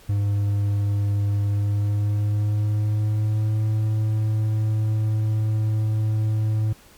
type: tone with pitch glide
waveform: triangle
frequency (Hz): 101.7 to 108.37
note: G#2 to A2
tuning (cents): -36 to -26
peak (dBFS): -17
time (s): 0.09-6.73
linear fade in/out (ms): 5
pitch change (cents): +110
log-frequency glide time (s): 1.47-3.65
effects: pink hiss -51 dBFS RMS until 6.97 s + Opus 48 kbps